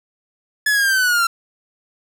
45% pulse linear sweep, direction down, 1723 to 1352 Hz, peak -14 dBFS, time 0.66-1.27 s, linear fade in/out 5 ms, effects none

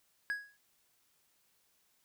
triangle tone with exponential decay, 1661.2 Hz, G#6, in tune, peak -28 dBFS, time 0.3-0.57 s, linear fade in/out 0 ms, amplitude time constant 57 ms, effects white hiss -73 dBFS RMS until 2.04 s

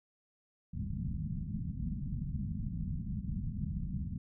white low-pass noise, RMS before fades -37 dBFS, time 0.73-4.18 s, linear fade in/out 5 ms, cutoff 210 Hz, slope 48 dB/octave, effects none

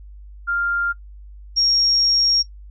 sine tone pair in turn, 1396.9 / 5572 Hz, F6 / F8, 0 / -5 cents, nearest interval 2 octaves, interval 2395 cents, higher second, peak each -18 / -14 dBFS, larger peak second, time 0.47-0.93 / 1.56-2.43 s, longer second, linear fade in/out 20 ms, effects noise-tail reverb RT60 0.1 s tail -21 dB re dry + added 50 Hz sine -37 dBFS peak until 2.7 s

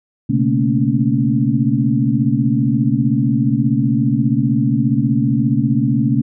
sine tone cluster, 124.1 / 139.2 / 217.4 / 234 / 279.6 Hz, B2 / C#3 / A3 / A#3 / C#4, +9 / +8 / -21 / +7 / +15 cents, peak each -19 dBFS, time 0.29-6.22 s, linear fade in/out 10 ms, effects none

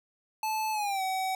square tone with pitch glide, 870 to 757.4 Hz, A5 to F#5, -20 to +40 cents, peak -29 dBFS, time 0.43-1.35 s, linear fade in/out 2 ms, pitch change -240 cents, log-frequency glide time 0.72-1.02 s, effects none

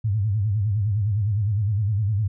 sine tone with vibrato, 103.83 Hz, G#2, in tune, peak -19 dBFS, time 0.04-2.28 s, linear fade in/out 10 ms, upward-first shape sine, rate 9.8 Hz, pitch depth 140 cents each way, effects none

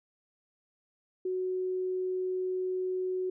sine tone, 370 Hz, F#4, in tune, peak -29 dBFS, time 1.25-3.3 s, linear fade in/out 5 ms, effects none

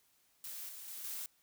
blue noise with level steps, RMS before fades -45 / -49 / -46 / -42 dBFS, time 0.44-1.26 s, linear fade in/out 2 ms, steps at 0.69 / 0.88 / 1.04 s, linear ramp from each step 2 ms, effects white hiss -72 dBFS RMS until 1.42 s

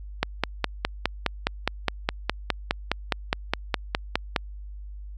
click train, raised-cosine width 0.3 ms, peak -5 dBFS, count 21, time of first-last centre 0.23-4.362 s, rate 4.84 Hz, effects added 50 Hz sine -36 dBFS peak until 5.17 s

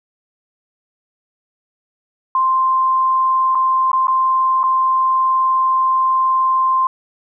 sine tone with dropouts, 1046.5 Hz, C6, in tune, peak -12 dBFS, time 2.35-6.87 s, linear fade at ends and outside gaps 2 ms, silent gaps 3.549-3.553 / 3.917-3.931 / 4.071-4.081 / 4.632-4.638 s, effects none

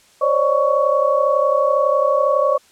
sine tone cluster, 530 / 568 / 600 / 1118 Hz, C5 / C#5 / D5 / C#6, +22 / +42 / +37 / +14 cents, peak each -19 dBFS, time 0.21-2.58 s, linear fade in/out 10 ms, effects white hiss -52 dBFS RMS until 2.71 s + low-pass 9000 Hz 12 dB/octave

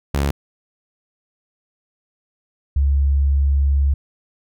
sawtooth / sine tone pair in turn, 70.4 / 69.71 Hz, C#2 / C#2, +27 / +10 cents, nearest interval unison, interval 17 cents, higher first, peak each -13 dBFS, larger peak neither, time 0.14-0.31 / 2.76-3.94 s, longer second, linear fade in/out 5 ms, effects none

